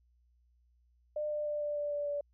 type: tone with pitch steps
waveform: sine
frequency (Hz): 601 / 597.2 / 593.4 / 589.7 / 585.9 / 582.2 / 578.5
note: D5 / D5 / D5 / D5 / D5 / D5 / D5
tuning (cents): +40 / +29 / +18 / +7 / -4 / -15 / -26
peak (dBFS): -32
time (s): 1.16-2.21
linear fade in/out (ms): 5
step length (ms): 150
effects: added 60 Hz sine -66 dBFS peak until 2.33 s